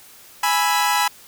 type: chord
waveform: sawtooth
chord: E major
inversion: first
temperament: equal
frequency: 830.6 / 987.8 / 1318.5 Hz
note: G#5 / B5 / E6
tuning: 0 / 0 / 0 cents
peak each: -17 / -16 / -21 dBFS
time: 0.43-1.08 s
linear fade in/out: 5 ms
effects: white hiss -46 dBFS RMS until 1.27 s